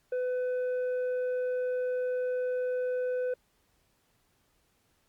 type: tone with tanh clipping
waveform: triangle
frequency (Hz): 502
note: B4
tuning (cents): +28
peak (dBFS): -29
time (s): 0.12-3.34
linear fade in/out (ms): 5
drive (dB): 9
effects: pink hiss -71 dBFS RMS until 5.08 s + Opus 48 kbps